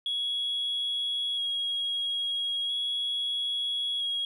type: tone with vibrato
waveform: sine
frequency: 3319 Hz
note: G#7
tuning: 2 cents flat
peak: -26 dBFS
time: 0.06-4.25 s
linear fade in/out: 2 ms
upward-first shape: square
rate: 0.38 Hz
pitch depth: 12 cents each way
effects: tanh soft clip ceiling -24 dBFS + 11-bit